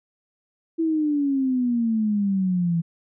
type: exponential sweep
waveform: sine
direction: down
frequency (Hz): 331.1 to 164.81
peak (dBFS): -19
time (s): 0.78-2.82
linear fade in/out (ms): 20
effects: none